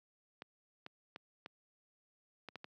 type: clicks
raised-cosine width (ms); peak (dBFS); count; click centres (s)
0.3; -30; 7; 0.421 / 0.864 / 1.161 / 1.461 / 2.487 / 2.557 / 2.644
effects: high-pass 150 Hz 12 dB/octave